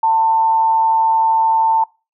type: tone with amplitude modulation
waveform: sine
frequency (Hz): 895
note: A5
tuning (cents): +29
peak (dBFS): -9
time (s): 0.03-1.84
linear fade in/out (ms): 5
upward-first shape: sine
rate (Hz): 153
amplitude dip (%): 35
effects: noise-tail reverb RT60 0.3 s tail -24 dB re dry